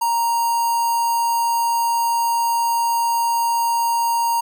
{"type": "tone with notch filter", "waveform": "square", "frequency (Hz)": 932.3, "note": "A#5", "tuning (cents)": 0, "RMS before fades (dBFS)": -19, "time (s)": [0.01, 4.41], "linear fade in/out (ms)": 10, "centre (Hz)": 3200, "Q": 1.1, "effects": []}